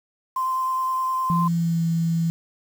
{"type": "tone with vibrato", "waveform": "sine", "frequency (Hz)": 1039, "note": "C6", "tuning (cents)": -12, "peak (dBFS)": -21, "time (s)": [0.36, 1.48], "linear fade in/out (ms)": 5, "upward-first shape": "sine", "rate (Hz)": 9.7, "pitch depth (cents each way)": 9}
{"type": "tone with pitch glide", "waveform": "sine", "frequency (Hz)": [170, 166.02], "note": ["F3", "E3"], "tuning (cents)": [-46, 13], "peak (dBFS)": -19, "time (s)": [1.3, 2.3], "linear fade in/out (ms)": 0, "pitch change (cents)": -41, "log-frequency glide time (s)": [1.42, 1.82]}
{"effects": ["7-bit"]}